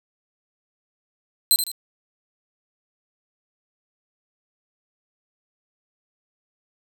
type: tone with echo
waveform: 15% pulse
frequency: 4092 Hz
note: C8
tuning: 39 cents flat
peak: -7 dBFS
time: 1.51-1.56 s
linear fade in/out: 0 ms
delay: 78 ms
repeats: 2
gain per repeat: -8 dB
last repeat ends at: 1.716 s
effects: none